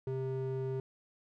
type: ring-modulated tone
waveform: triangle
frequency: 263.3 Hz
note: C4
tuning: 11 cents sharp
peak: -28 dBFS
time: 0.07-0.8 s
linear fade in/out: 2 ms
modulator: 133 Hz
effects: none